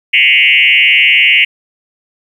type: tone with frequency modulation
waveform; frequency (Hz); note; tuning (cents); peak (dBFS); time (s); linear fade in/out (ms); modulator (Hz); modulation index
sine; 2489; D#7; 0; -5; 0.13-1.45; 10; 140; 3.2
effects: 7-bit